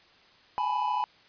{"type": "tone cluster", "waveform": "triangle", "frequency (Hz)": [826, 859, 990], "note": ["G#5", "A5", "B5"], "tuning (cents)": [-10, -42, 4], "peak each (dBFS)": [-31, -30, -26], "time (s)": [0.58, 1.04], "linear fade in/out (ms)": 0, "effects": ["white hiss -58 dBFS RMS until 1.28 s", "resampled to 11025 Hz"]}